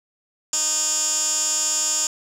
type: tone with band-pass filter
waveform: 15% pulse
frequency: 308.1 Hz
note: D#4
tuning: 17 cents flat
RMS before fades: -22 dBFS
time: 0.53-2.07 s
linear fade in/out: 2 ms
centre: 6800 Hz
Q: 6.8
effects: none